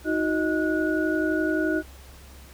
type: tone cluster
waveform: sine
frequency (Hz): 314 / 365.6 / 625 / 1461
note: D#4 / F#4 / D#5 / F#6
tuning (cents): +16 / -21 / +8 / -22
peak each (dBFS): -24 / -28 / -30 / -29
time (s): 0.04-1.83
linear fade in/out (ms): 50
effects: added 67 Hz sine -45 dBFS peak until 2.53 s + pink hiss -50 dBFS RMS until 2.53 s